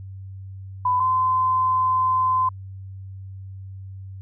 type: tone pair in turn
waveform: sine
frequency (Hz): 1000 / 1028.7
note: B5 / C6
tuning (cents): +21 / -30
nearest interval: unison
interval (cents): 49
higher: second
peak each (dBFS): -17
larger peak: neither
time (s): 0.85-1 / 1-2.49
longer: second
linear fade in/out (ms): 5
effects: added 96 Hz sine -34 dBFS peak until 4.21 s